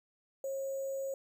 sine tone with sample-and-hold, 542 Hz, C#5, 39 cents flat, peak -34 dBFS, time 0.44-1.14 s, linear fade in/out 2 ms, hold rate 7350 Hz, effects none

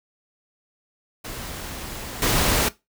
pink noise with level steps, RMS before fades -34 / -20 dBFS, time 1.24-2.69 s, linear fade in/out 10 ms, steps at 2.22 s, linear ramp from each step 2 ms, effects noise-tail reverb RT60 0.2 s tail -18 dB re dry

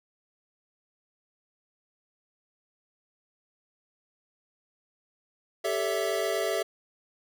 square chord, A dominant seventh, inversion third, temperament equal with one note detuned, 392 / 440 / 567.3 / 659.3 Hz, G4 / A4 / C#5 / E5, 0 / 0 / +40 / 0 cents, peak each -33 / -33 / -35 / -31 dBFS, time 5.64-6.63 s, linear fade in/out 10 ms, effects none

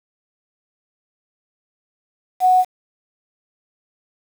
sine tone with quantisation, 738 Hz, F#5, 5 cents flat, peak -10 dBFS, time 2.4-2.65 s, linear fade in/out 50 ms, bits 6, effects none

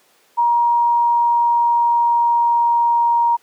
sine tone with pitch glide, 947 to 940.5 Hz, A#5 to A#5, +27 to +15 cents, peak -12 dBFS, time 0.37-3.37 s, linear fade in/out 20 ms, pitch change -12 cents, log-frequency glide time 0.54-3.14 s, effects pink hiss -55 dBFS RMS until 3.42 s + high-pass 400 Hz 12 dB/octave

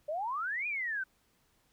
sine exponential two-way sweep, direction up then down, 575 to 2488 to 1495 Hz, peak -32 dBFS, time 0.08-1.04 s, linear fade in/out 10 ms, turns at 0.67 s, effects pink hiss -71 dBFS RMS until 1.72 s

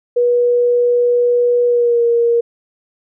sine tone with pitch glide, 484.6 to 469.7 Hz, B4 to A#4, -33 to +13 cents, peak -10 dBFS, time 0.16-2.41 s, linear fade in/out 10 ms, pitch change -54 cents, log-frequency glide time 1.66-2.03 s, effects none

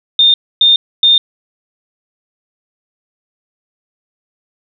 sine tone bursts, 3633 Hz, A#7, 45 cents flat, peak -5 dBFS, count 3, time 0.19-1.18 s, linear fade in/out 2 ms, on 150 ms, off 270 ms, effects none

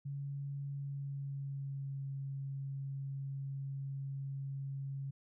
sine tone with pitch glide, 140.2 to 137.16 Hz, C#3 to C#3, +20 to -18 cents, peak -38 dBFS, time 0.05-5.11 s, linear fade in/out 10 ms, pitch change -38 cents, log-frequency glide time 0.72-2.05 s, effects none

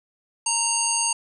harmonic tone with a mistuned harmonic, 925 Hz, A#5, 14 cents flat, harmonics 1 / 3 / 5 / 7 / 9 / 10, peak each -28 / -30 / -30 / -25 / -27 / -28 dBFS, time 0.46-1.13 s, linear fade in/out 5 ms, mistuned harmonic 10, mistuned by -31 cents, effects none

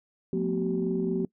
sine tone cluster, 179.2 / 223.9 / 247.9 / 381 Hz, F3 / A3 / B3 / G4, +45 / +30 / +7 / -49 cents, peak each -29 / -32 / -32 / -28 dBFS, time 0.33-1.25 s, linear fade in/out 2 ms, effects noise-tail reverb RT60 0.1 s tail -23 dB re dry + tanh soft clip ceiling -16 dBFS

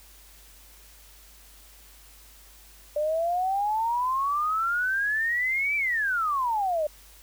sine exponential two-way sweep, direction up then down, 587.3 to 2349 to 587.3 Hz, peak -23 dBFS, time 2.96-6.87 s, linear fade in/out 5 ms, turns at 5.76 s, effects added 50 Hz sine -53 dBFS peak until 7.22 s + white hiss -53 dBFS RMS until 7.22 s

